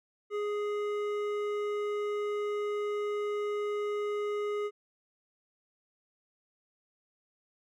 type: tone with hard clipping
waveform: sine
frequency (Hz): 415.3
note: G#4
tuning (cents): 0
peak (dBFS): -32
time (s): 0.3-4.71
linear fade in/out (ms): 50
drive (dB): 11
effects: none